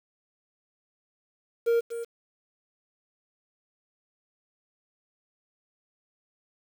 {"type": "tone with echo", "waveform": "triangle", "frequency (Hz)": 466.2, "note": "A#4", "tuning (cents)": 0, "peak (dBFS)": -18, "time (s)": [1.66, 1.81], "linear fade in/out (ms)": 20, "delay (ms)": 240, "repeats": 1, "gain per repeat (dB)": -11, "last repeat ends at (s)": 2.05, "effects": ["8-bit"]}